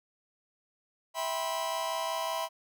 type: chord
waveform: 45% pulse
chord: C major seventh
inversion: first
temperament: just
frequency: 654.1 / 784.9 / 981.1 / 1046.5 Hz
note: E5 / G5 / B5 / C6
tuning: -14 / +2 / -12 / 0 cents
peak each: -35 / -40 / -35 / -38 dBFS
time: 1.14-2.49 s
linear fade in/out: 50 ms
effects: none